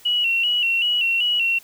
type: tone with vibrato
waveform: sine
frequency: 2824 Hz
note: F7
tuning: 19 cents sharp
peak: -17 dBFS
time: 0.05-1.59 s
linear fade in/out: 10 ms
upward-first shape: square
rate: 2.6 Hz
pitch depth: 60 cents each way
effects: white hiss -49 dBFS RMS until 1.63 s